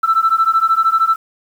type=beating tone pair; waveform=sine; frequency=1321 / 1334 Hz; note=E6 / E6; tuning=+3 / +20 cents; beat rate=13 Hz; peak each=-13 dBFS; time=0.03-1.16 s; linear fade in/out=10 ms; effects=tanh soft clip ceiling -5 dBFS + 7-bit